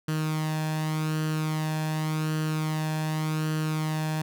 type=tone with flanger; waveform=sawtooth; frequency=155.9 Hz; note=D#3; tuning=4 cents sharp; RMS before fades=-28 dBFS; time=0.08-4.22 s; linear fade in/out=5 ms; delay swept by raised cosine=0.67 to 1.18 ms; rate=0.87 Hz; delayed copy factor=+0.55; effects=none